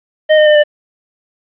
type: tone with pitch steps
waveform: square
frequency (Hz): 619 / 610.8 / 602.8 / 594.8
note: D#5 / D#5 / D5 / D5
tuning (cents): -9 / -32 / +45 / +22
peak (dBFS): -6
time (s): 0.29-0.638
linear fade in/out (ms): 20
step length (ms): 87
effects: resampled to 8000 Hz + 7-bit